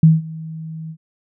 sine tone with ADSR envelope, 160 Hz, D#3, 49 cents sharp, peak -4 dBFS, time 0.03-0.97 s, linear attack 3 ms, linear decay 180 ms, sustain -23 dB, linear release 69 ms, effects none

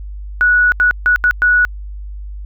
sine tone bursts at uneven times, 1468 Hz, F#6, 14 cents flat, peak -8 dBFS, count 5, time 0.41-0.72 / 0.8-0.91 / 1.06-1.16 / 1.24-1.31 / 1.42-1.65 s, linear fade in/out 0 ms, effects added 50 Hz sine -25 dBFS peak until 2.45 s

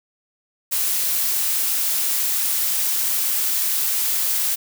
blue noise, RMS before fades -21 dBFS, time 0.71-4.56 s, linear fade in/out 20 ms, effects none

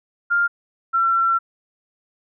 sine tone pair in turn, 1400 / 1353.9 Hz, F6 / E6, +4 / +46 cents, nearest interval minor second, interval 58 cents, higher first, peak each -15 dBFS, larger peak neither, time 0.3-0.48 / 0.93-1.39 s, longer second, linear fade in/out 20 ms, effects none

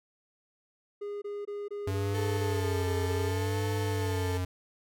triangle tone bursts, 409.6 Hz, G#4, 24 cents flat, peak -32 dBFS, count 10, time 1.01-3.308 s, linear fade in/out 10 ms, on 210 ms, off 22 ms
square tone with vibrato, 95.3 Hz, G2, 48 cents flat, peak -30 dBFS, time 1.87-4.45 s, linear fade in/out 5 ms, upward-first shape sine, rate 0.67 Hz, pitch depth 81 cents each way
35% pulse tone, 440 Hz, A4, in tune, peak -32 dBFS, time 2.14-4.38 s, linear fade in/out 10 ms
effects none

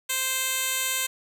10% pulse tone with band-pass filter, 522 Hz, C5, 4 cents flat, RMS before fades -27 dBFS, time 0.09-1.07 s, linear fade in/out 10 ms, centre 10000 Hz, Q 0.6, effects none

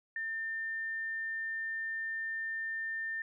sine tone, 1800 Hz, A6, 39 cents sharp, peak -34 dBFS, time 0.16-3.22 s, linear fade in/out 2 ms, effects none

